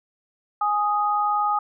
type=tone pair together; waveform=sine; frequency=830.6 / 1245.8 Hz; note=G#5 / D#6; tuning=0 / +2 cents; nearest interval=perfect fifth; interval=702 cents; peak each=-22 / -22 dBFS; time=0.61-1.59 s; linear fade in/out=5 ms; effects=none